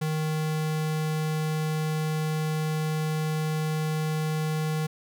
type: tone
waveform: square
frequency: 155.7 Hz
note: D#3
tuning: 2 cents sharp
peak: -26 dBFS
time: 0.01-4.87 s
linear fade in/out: 10 ms
effects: none